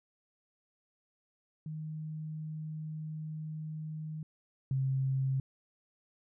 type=tone pair in turn; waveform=sine; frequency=155.56 / 133.71 Hz; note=D#3 / C3; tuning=0 / +38 cents; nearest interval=minor third; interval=262 cents; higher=first; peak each=-37 / -28 dBFS; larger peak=second; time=1.66-4.23 / 4.71-5.4 s; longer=first; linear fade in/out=2 ms; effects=none